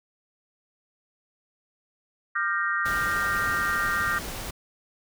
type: chord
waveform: sine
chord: G minor seventh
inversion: second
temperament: equal with one note detuned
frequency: 1197.3 / 1396.9 / 1568 / 1864.7 Hz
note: D6 / F6 / G6 / Bb6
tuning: +33 / 0 / 0 / 0 cents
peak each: -29 dBFS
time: 2.35-4.19 s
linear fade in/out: 10 ms
type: noise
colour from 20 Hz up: pink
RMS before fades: -35 dBFS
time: 2.85-4.51 s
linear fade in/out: 10 ms
effects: none